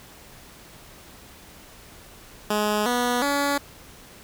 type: tone with pitch steps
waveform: 10% pulse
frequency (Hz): 210.2 / 244.3 / 283.8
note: G#3 / B3 / C#4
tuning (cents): +21 / -19 / +41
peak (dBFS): -13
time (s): 2.5-3.58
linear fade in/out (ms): 5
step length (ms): 360
effects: pink hiss -47 dBFS RMS until 4.23 s